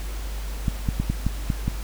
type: clicks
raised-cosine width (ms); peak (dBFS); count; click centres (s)
5; -10; 7; 0.682 / 0.888 / 1 / 1.1 / 1.266 / 1.502 / 1.68
effects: added 50 Hz sine -28 dBFS peak until 1.83 s + pink hiss -40 dBFS RMS until 1.83 s